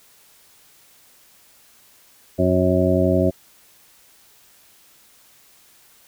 harmonic tone, 91.6 Hz, F#2, 17 cents flat, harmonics 1 / 2 / 3 / 4 / 6 / 7, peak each -22 / -22 / -22 / -22 / -22 / -22 dBFS, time 2.38-3.31 s, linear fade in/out 20 ms, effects white hiss -53 dBFS RMS until 6.07 s

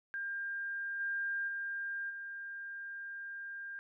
sine tone with level steps, 1600 Hz, G6, 35 cents sharp, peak -36 / -33 / -36 / -41 dBFS, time 0.14-3.79 s, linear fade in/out 0 ms, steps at 0.99 / 1.47 / 2.09 s, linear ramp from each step 20 ms, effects none

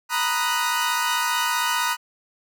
sawtooth chord, B major seventh, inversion third, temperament equal, 932.3 / 987.8 / 1244.5 / 1480 Hz, A#5 / B5 / D#6 / F#6, 0 / 0 / 0 / 0 cents, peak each -23 dBFS, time 0.09-1.97 s, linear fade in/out 50 ms, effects none

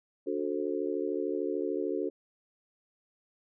sine chord, D dominant seventh, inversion none, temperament just, 293.7 / 367.1 / 440.5 / 528.6 Hz, D4 / F#4 / A4 / C5, 0 / -14 / +2 / +18 cents, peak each -35 / -33 / -34 / -39 dBFS, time 0.26-2.1 s, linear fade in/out 20 ms, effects none

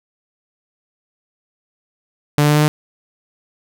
sawtooth tone with pitch steps, 147 / 148.11 / 149.22 / 150.35 / 151.48 Hz, D3 / D3 / D3 / D3 / D#3, +2 / +15 / +28 / +41 / -46 cents, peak -7 dBFS, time 2.38-2.68 s, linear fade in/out 0 ms, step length 60 ms, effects none

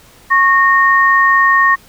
sine tone pair together, 1098.8 / 1848 Hz, C#6 / A#6, -16 / -16 cents, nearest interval major sixth, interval 900 cents, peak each -10 dBFS, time 0.3-1.76 s, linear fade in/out 20 ms, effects pink hiss -44 dBFS RMS until 1.88 s

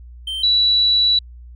triangle / sine tone pair in turn, 3124 / 3936 Hz, G7 / B7, -7 / -7 cents, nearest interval major third, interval 400 cents, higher second, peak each -21 / -12 dBFS, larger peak second, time 0.27-0.43 / 0.43-1.19 s, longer second, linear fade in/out 5 ms, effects added 60 Hz sine -36 dBFS peak until 1.55 s

